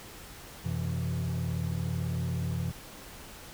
triangle tone cluster, 90.4 / 128.1 / 166.7 Hz, F#2 / C3 / E3, -40 / -36 / +20 cents, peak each -31 dBFS, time 0.64-2.72 s, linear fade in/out 20 ms, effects tanh soft clip ceiling -20 dBFS + pink hiss -47 dBFS RMS until 3.53 s

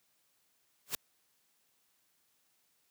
white noise with exponential growth, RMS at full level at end -29 dBFS, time 0.86-0.95 s, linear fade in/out 2 ms, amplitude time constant 18 ms, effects white hiss -74 dBFS RMS until 2.9 s + high-pass 80 Hz 12 dB/octave

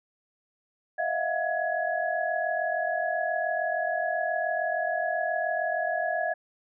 sine tone cluster, 634 / 681 / 720 / 1680 Hz, D#5 / F5 / F#5 / G#6, +32 / -44 / -47 / +19 cents, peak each -31 dBFS, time 0.98-6.34 s, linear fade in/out 10 ms, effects none

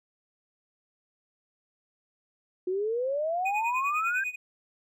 sine exponential sweep, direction up, 358.2 to 1614 Hz, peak -26 dBFS, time 2.67-4.24 s, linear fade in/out 5 ms
triangle tone with tremolo, 2485 Hz, D#7, 3 cents flat, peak -26 dBFS, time 3.45-4.36 s, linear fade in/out 10 ms, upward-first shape sine, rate 10 Hz, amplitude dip 90%
effects none

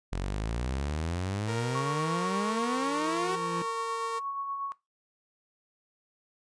sawtooth exponential sweep, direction up, 43.65 to 383.6 Hz, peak -26 dBFS, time 0.12-3.36 s, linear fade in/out 10 ms
sawtooth tone with pitch glide, 466.2 to 458.5 Hz, A#4 to A#4, 0 to -29 cents, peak -30 dBFS, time 1.47-4.2 s, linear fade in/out 20 ms, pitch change -29 cents, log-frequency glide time 1.76-3.74 s
sine tone with tremolo, 1108.7 Hz, C#6, in tune, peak -30 dBFS, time 1.75-4.72 s, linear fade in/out 0 ms, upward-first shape sine, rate 8.4 Hz, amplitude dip 35%
25% pulse tone with exponential growth, 171.7 Hz, F3, 29 cents flat, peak -28 dBFS, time 2.05-3.62 s, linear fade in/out 0 ms, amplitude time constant 340 ms
effects noise-tail reverb RT60 0.2 s tail -19 dB re dry + resampled to 22050 Hz

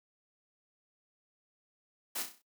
white noise with echo, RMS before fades -36 dBFS, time 2.15-2.23 s, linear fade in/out 10 ms, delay 32 ms, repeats 6, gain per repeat -6 dB, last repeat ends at 2.422 s, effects noise-tail reverb RT60 0.1 s tail -19 dB re dry + high-pass 200 Hz 12 dB/octave

